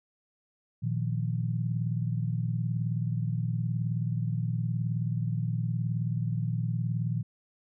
sine chord, Bb suspended fourth, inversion none, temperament equal, 116.54 / 155.56 / 174.61 Hz, Bb2 / Eb3 / F3, 0 / 0 / 0 cents, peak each -29 / -32 / -35 dBFS, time 0.82-7.23 s, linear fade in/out 20 ms, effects none

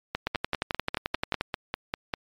two click trains, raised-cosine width 0.3 ms, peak -10 / -11 dBFS, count 14 / 11, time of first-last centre 0.27-1.41 / 0.15-2.138 s, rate 11.4 / 5.03 Hz, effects MP3 96 kbps

